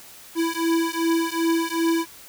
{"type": "beating tone pair", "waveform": "square", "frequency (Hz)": [329.6, 332.2], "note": ["E4", "E4"], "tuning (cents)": [0, 13], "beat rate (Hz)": 2.6, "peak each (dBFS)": -24, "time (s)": [0.35, 2.06], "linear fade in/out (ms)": 50, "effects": ["white hiss -45 dBFS RMS until 2.28 s"]}